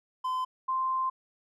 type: tone pair in turn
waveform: triangle / sine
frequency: 1025 / 1044.1 Hz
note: C6 / C6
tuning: -36 / -4 cents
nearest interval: unison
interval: 32 cents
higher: second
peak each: -26 dBFS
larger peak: neither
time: 0.24-0.45 / 0.68-1.1 s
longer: second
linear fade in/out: 10 ms
effects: none